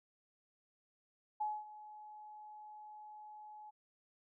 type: tone with ADSR envelope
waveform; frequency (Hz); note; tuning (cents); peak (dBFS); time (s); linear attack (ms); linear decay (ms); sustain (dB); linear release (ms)
sine; 848; G#5; +36; -33; 1.4-3.71; 12; 230; -17; 18
effects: none